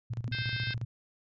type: tone with tremolo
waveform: sine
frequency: 116.54 Hz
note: A#2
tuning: in tune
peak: -30 dBFS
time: 0.1-0.85 s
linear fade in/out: 10 ms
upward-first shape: square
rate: 14 Hz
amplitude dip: 80%
type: tone with exponential decay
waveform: sine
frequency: 245.3 Hz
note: B3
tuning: 12 cents flat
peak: -34 dBFS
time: 0.28-0.37 s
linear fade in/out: 0 ms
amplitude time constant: 19 ms
type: harmonic tone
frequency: 523.3 Hz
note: C5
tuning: in tune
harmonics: 3 / 4 / 5 / 6 / 7 / 8 / 9 / 10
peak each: -37 / -42 / -41 / -46 / -40 / -46 / -46 / -47 dBFS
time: 0.32-0.74 s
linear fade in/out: 5 ms
effects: resampled to 16000 Hz